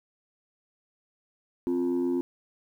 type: tone pair together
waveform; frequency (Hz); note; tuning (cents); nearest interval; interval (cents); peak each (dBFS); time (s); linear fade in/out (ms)
sine; 262.6 / 350.8; C4 / F4; +6 / +8; perfect fourth; 502; -25; 1.67-2.21; 0
effects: tanh soft clip ceiling -21 dBFS + 10-bit